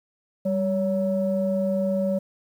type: tone pair together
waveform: sine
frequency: 196 / 562.8 Hz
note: G3 / C#5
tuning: 0 / +26 cents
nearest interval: octave + tritone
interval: 1826 cents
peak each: -23 dBFS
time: 0.45-2.19 s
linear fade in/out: 10 ms
effects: tanh soft clip ceiling -14 dBFS + 9-bit